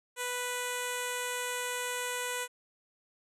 10% pulse tone with low-pass filter, 493.9 Hz, B4, in tune, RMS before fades -35 dBFS, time 0.16-2.48 s, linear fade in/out 50 ms, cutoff 10000 Hz, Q 4.9, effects none

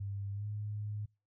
sine tone with pitch glide, 99.7 to 104.72 Hz, G2 to G#2, +30 to +15 cents, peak -36 dBFS, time 0-1.06 s, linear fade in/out 10 ms, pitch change +85 cents, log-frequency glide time 0.33-0.46 s, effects noise-tail reverb RT60 0.3 s tail -26 dB re dry

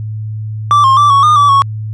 triangle tone with pitch steps, 1167 / 1068 / 1167 / 1113 / 1217 / 1152 / 1106 Hz, D6 / C6 / D6 / C#6 / D#6 / D6 / C#6, -11 / +35 / -11 / +7 / -39 / -34 / -4 cents, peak -3 dBFS, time 0.71-1.62 s, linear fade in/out 0 ms, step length 130 ms, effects added 108 Hz sine -18 dBFS peak until 1.93 s + resampled to 24000 Hz

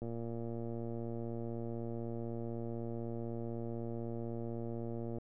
click train, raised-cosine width 2 ms, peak -29 dBFS, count 600, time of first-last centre 0.02-5.184 s, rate 116 Hz, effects none

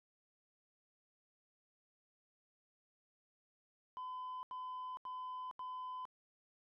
sine tone bursts, 1013 Hz, B5, 44 cents sharp, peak -40 dBFS, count 4, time 3.97-6.053 s, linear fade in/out 0 ms, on 460 ms, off 81 ms, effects tanh soft clip ceiling -41 dBFS

